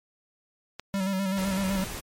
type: click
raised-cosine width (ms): 0.2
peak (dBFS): -19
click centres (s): 0.796
type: tone with vibrato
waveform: square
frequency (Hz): 192.7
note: G3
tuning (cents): -29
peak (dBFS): -26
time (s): 0.94-1.84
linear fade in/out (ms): 0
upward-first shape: square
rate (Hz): 7.9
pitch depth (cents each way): 39
type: noise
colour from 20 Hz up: pink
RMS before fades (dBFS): -36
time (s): 1.36-2.01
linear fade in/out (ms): 20
effects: MP3 64 kbps